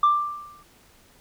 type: tone with exponential decay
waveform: sine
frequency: 1181 Hz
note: D6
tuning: 9 cents sharp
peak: -11 dBFS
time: 0.03-0.63 s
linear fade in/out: 5 ms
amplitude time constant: 130 ms
effects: tanh soft clip ceiling -12 dBFS + pink hiss -56 dBFS RMS until 1.2 s